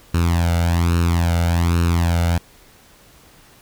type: tone with flanger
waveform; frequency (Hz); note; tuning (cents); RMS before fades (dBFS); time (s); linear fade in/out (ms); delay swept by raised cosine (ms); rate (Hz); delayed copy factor
sawtooth; 85.2; F2; -42; -17; 0.14-2.38; 5; 0.73 to 1.41; 1.2; +0.75
effects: pink hiss -49 dBFS RMS until 3.61 s